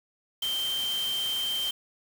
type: tone in noise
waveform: sine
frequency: 3136 Hz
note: G7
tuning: in tune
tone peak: -27 dBFS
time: 0.42-1.71 s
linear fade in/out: 5 ms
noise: white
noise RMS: -38 dBFS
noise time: 0.42-1.71 s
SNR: +8 dB
effects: none